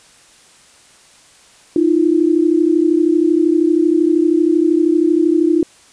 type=tone pair together; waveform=sine; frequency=311.1 / 343.9 Hz; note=D#4 / F4; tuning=0 / -27 cents; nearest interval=major second; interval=173 cents; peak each=-13 dBFS; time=1.76-5.63 s; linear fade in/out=2 ms; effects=white hiss -47 dBFS RMS until 5.92 s + resampled to 22050 Hz